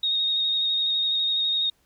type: tone with vibrato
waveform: sine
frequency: 3729 Hz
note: A#7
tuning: in tune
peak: -21 dBFS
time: 0.03-1.7 s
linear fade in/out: 5 ms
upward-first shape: square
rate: 12 Hz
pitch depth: 15 cents each way
effects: pink hiss -66 dBFS RMS until 1.85 s